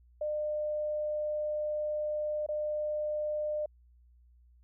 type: tone with dropouts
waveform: sine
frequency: 603 Hz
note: D5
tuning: 46 cents sharp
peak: -30 dBFS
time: 0.21-3.66 s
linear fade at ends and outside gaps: 5 ms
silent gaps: 2.464-2.487 s
effects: added 60 Hz sine -58 dBFS peak until 4.63 s